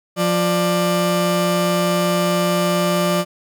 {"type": "tone pair together", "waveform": "30% pulse", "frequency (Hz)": [175.9, 592.4], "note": ["F3", "D5"], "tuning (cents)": [13, 15], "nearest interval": "octave + major sixth", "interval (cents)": 2102, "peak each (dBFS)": -16, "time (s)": [0.16, 3.25], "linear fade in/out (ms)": 50, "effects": []}